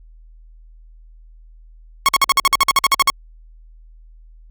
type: tone bursts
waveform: sawtooth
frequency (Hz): 1097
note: C#6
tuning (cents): -18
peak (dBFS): -6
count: 14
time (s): 2.06-3.1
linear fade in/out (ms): 0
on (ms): 26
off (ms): 52
effects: added 40 Hz sine -41 dBFS peak until 4.5 s + Opus 48 kbps